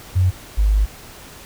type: tone pair in turn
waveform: sine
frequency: 92.1 / 51.44 Hz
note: F#2 / G#1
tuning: -7 / -16 cents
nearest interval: minor seventh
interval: 1009 cents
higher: first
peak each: -12 dBFS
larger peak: neither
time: 0.15-0.31 / 0.57-0.86 s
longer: second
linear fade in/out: 20 ms
effects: pink hiss -40 dBFS RMS until 1.45 s